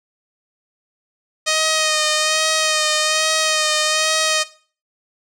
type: tone with vibrato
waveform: 5% pulse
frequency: 622.3 Hz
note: D#5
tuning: in tune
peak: -4 dBFS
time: 1.46-4.44 s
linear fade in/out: 20 ms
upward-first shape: sine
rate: 1.2 Hz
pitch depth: 25 cents each way
effects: noise-tail reverb RT60 0.4 s tail -17 dB re dry + low-pass 11000 Hz 12 dB/octave